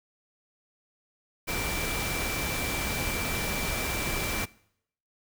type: tone in noise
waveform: sine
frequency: 2342 Hz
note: D7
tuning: 5 cents flat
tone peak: -35 dBFS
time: 1.47-4.46 s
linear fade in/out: 20 ms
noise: pink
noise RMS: -31 dBFS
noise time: 1.47-4.46 s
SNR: -7 dB
effects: noise-tail reverb RT60 0.7 s tail -22 dB re dry